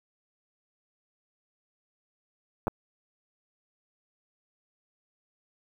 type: clicks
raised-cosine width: 1 ms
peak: -14 dBFS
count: 2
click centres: 2.671 / 2.68 s
effects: 8-bit